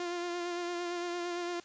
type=tone with vibrato; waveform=sawtooth; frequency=349.2 Hz; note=F4; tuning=in tune; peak=-30 dBFS; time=0-1.6 s; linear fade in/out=2 ms; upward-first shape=sine; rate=8.8 Hz; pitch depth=24 cents each way; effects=white hiss -57 dBFS RMS until 1.64 s + resampled to 16000 Hz